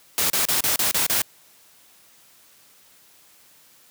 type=noise bursts; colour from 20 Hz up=white; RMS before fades=-21 dBFS; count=7; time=0.18-1.218 s; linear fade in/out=0 ms; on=120 ms; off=33 ms; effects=white hiss -54 dBFS RMS until 3.9 s + high-pass 80 Hz 12 dB/octave